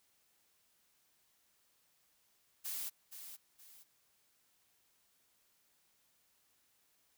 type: noise with echo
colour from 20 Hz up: blue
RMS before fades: -41 dBFS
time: 2.64-2.9 s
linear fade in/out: 20 ms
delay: 470 ms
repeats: 2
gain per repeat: -9 dB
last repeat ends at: 3.84 s
effects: white hiss -74 dBFS RMS until 7.17 s